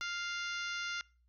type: harmonic tone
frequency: 698.5 Hz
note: F5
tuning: in tune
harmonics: 2 / 3 / 4 / 5 / 6 / 7 / 8 / 9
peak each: -39 / -43 / -45 / -47 / -49 / -50 / -51 / -52 dBFS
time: 0.01-1.01 s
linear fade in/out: 0 ms
effects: noise-tail reverb RT60 0.4 s tail -25 dB re dry + added 60 Hz sine -67 dBFS peak until 1.28 s